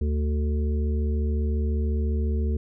harmonic tone, 74.4 Hz, D2, 23 cents sharp, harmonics 1 / 3 / 5 / 6, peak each -22 / -32 / -36 / -38 dBFS, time 0.01-2.57 s, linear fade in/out 5 ms, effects none

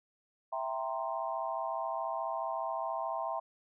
sine chord, C dominant seventh, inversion first, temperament equal, 659.3 / 784 / 932.3 / 1046.5 Hz, E5 / G5 / Bb5 / C6, 0 / 0 / 0 / 0 cents, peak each -37 / -39 / -39 / -39 dBFS, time 0.52-3.4 s, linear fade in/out 10 ms, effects none

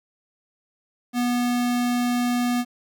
square tone, 243.8 Hz, B3, 22 cents flat, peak -21 dBFS, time 1.13-2.65 s, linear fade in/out 50 ms, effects 9-bit

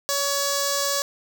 5% pulse tone with notch filter, 563 Hz, C#5, 27 cents sharp, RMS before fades -24 dBFS, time 0.09-1.02 s, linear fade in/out 0 ms, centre 2500 Hz, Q 0.77, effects none

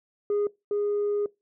sine tone pair in turn, 411.7 / 411.7 Hz, G#4 / G#4, -15 / -15 cents, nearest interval unison, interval 0 cents, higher neither, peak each -20 / -22 dBFS, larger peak first, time 0.3-0.47 / 0.71-1.26 s, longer second, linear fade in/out 2 ms, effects noise-tail reverb RT60 0.2 s tail -22 dB re dry + tanh soft clip ceiling -21 dBFS

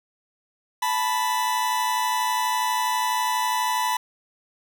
40% pulse tone pair together, 875.6 / 987.8 Hz, A5 / B5, -9 / 0 cents, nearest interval major second, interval 209 cents, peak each -26 / -22 dBFS, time 0.82-3.97 s, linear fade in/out 5 ms, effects none

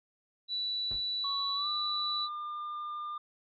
sine tone, 3951 Hz, B7, in tune, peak -31 dBFS, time 0.48-2.29 s, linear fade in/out 50 ms
brown noise with exponential decay, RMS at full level -39 dBFS, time 0.91-1.1 s, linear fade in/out 0 ms, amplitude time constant 41 ms
triangle tone with pitch glide, 1108.7 to 1202.1 Hz, C#6 to D6, 0 to +40 cents, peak -34 dBFS, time 1.24-3.18 s, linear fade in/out 5 ms, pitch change +140 cents, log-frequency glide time 1.54-1.68 s
effects resampled to 11025 Hz

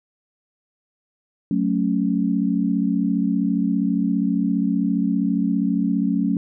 sine chord, F# minor, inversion none, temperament equal, 185 / 220 / 277.2 Hz, F#3 / A3 / C#4, 0 / 0 / 0 cents, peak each -22 dBFS, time 1.51-6.37 s, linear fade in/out 2 ms, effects none

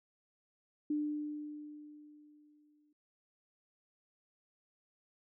sine tone with exponential decay, 298.4 Hz, D4, 28 cents sharp, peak -30 dBFS, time 0.9-2.93 s, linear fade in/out 5 ms, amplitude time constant 440 ms, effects none

